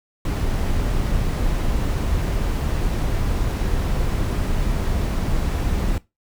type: noise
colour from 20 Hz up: brown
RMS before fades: -21 dBFS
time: 0.25-5.98 s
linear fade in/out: 2 ms
effects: noise-tail reverb RT60 0.2 s tail -18 dB re dry